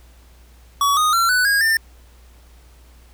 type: tone with pitch steps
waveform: square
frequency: 1131 / 1240.5 / 1360.6 / 1492.4 / 1636.9 / 1795.4 Hz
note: C#6 / D#6 / F6 / F#6 / G#6 / A6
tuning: +34 / -6 / -46 / +14 / -26 / +34 cents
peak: -15 dBFS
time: 0.81-1.77 s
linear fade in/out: 2 ms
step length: 160 ms
effects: added 60 Hz sine -45 dBFS peak until 3.13 s + pink hiss -54 dBFS RMS until 3.13 s